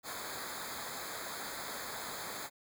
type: noise with comb filter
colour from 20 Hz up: pink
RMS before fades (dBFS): -42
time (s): 0.03-2.5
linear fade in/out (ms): 50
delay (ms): 0.35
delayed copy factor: -1
effects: none